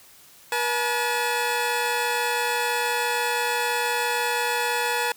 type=tone pair together; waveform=15% pulse; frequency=481 / 856 Hz; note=B4 / A5; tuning=-46 / -48 cents; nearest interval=minor seventh; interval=998 cents; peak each=-19 dBFS; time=0.52-5.12 s; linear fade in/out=2 ms; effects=white hiss -51 dBFS RMS until 5.16 s